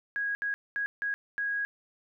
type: tone bursts at uneven times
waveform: sine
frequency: 1649 Hz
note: G#6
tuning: 13 cents flat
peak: -28 dBFS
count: 5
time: 0.16-0.35 / 0.42-0.54 / 0.76-0.86 / 1.02-1.14 / 1.38-1.65 s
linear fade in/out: 0 ms
effects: none